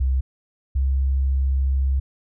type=tone pair in turn; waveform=sine; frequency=65.41 / 67.02 Hz; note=C2 / C2; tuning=0 / +42 cents; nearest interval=unison; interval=42 cents; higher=second; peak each=-17 dBFS; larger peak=neither; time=0-0.21 / 0.75-2 s; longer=second; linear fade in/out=10 ms; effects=none